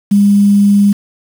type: tone with quantisation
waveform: sine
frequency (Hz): 202.2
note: G#3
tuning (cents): -46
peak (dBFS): -5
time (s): 0.11-0.93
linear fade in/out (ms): 10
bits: 5
effects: none